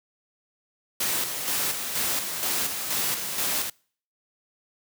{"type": "noise with tremolo", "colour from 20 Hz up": "white", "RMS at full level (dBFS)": -26, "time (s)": [1, 3.7], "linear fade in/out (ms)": 5, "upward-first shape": "square", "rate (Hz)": 2.1, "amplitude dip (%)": 45, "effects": ["noise-tail reverb RT60 0.5 s tail -26 dB re dry", "high-pass 100 Hz 12 dB/octave"]}